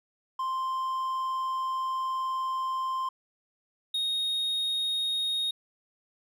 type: tone pair in turn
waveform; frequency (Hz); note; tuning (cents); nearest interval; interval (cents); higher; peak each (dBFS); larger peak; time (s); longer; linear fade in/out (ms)
triangle; 1046.5 / 3729; C6 / A#7; 0 / 0; octave + minor seventh; 2200; second; -26 / -25; second; 0.39-3.09 / 3.94-5.51; first; 5
effects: none